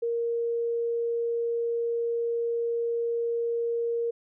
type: tone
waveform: sine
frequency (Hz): 467.2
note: A#4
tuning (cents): +4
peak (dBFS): -25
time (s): 0.02-4.11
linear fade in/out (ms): 10
effects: none